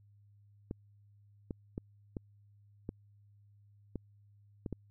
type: clicks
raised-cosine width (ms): 3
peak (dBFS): -25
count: 8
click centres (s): 0.711 / 1.508 / 1.779 / 2.168 / 2.891 / 3.957 / 4.662 / 4.727
effects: added 102 Hz sine -60 dBFS peak until 4.9 s